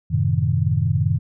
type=chord; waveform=sine; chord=F# diminished seventh; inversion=none; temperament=equal; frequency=92.5 / 110 / 130.81 / 155.56 Hz; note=F#2 / A2 / C3 / Eb3; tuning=0 / 0 / 0 / 0 cents; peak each=-22 dBFS; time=0.1-1.19 s; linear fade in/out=20 ms; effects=none